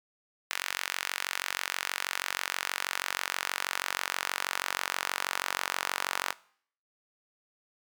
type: tone with high-pass filter sweep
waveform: sawtooth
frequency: 46.25 Hz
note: F#1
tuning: in tune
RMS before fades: -34 dBFS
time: 0.5-6.33 s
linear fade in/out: 10 ms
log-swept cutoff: 1800 to 1200 Hz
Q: 1.2
effects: noise-tail reverb RT60 0.6 s tail -21 dB re dry